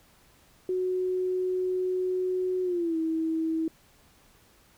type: tone with pitch glide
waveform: sine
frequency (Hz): 368.3 to 322.5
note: F#4 to E4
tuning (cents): -8 to -38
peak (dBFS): -25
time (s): 0.69-3.68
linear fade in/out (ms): 2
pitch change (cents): -230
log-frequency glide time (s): 2.63-2.97
effects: pink hiss -60 dBFS RMS until 4.77 s